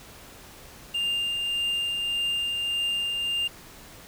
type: tone with tremolo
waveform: triangle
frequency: 2801 Hz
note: F7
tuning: 4 cents sharp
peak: -22 dBFS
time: 0.94-3.48 s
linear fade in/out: 10 ms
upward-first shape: triangle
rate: 1.7 Hz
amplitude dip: 30%
effects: pink hiss -47 dBFS RMS until 4.07 s